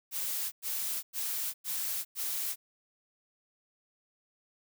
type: noise bursts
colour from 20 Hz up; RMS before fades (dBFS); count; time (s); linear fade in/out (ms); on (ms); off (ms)
blue; -34; 5; 0.11-2.56; 50; 410; 100
effects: none